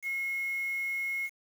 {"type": "tone with quantisation", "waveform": "sine", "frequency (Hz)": 2165, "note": "C#7", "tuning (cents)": -41, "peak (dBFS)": -30, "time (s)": [0.02, 1.3], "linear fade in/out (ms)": 50, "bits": 8, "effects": []}